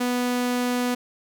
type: tone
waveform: sawtooth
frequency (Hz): 246.5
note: B3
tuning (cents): -3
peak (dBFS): -18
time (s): 0-0.95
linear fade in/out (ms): 10
effects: none